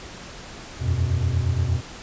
triangle chord, E suspended second, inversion none, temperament equal with one note detuned, 83.94 / 92.5 / 123.47 Hz, E2 / F#2 / B2, +32 / 0 / 0 cents, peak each -22 dBFS, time 0.79-1.82 s, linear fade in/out 50 ms, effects pink hiss -39 dBFS RMS until 2.02 s + resampled to 16000 Hz

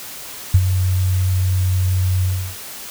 sine tone with ADSR envelope, 92.5 Hz, F#2, in tune, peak -5 dBFS, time 0.54-2.56 s, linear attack 6 ms, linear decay 53 ms, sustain -9 dB, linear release 320 ms, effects white hiss -33 dBFS RMS until 2.9 s

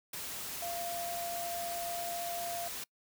sine tone in noise, 691 Hz, F5, 19 cents flat, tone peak -37 dBFS, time 0.62-2.68 s, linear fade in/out 5 ms, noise white, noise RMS -41 dBFS, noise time 0.13-2.84 s, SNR +1 dB, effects noise-tail reverb RT60 0.1 s tail -25 dB re dry

